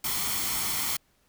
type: noise with comb filter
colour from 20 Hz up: white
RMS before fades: -29 dBFS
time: 0.04-0.97 s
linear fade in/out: 5 ms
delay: 0.92 ms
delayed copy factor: +0.55
effects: pink hiss -67 dBFS RMS until 1.28 s